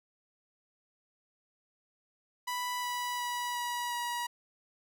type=tone with pitch steps; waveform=sawtooth; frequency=987.8 / 981 / 974.2 / 967.5 / 960.8 Hz; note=B5 / B5 / B5 / B5 / B5; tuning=0 / -12 / -24 / -36 / -48 cents; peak=-29 dBFS; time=2.47-4.27 s; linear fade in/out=10 ms; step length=360 ms; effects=none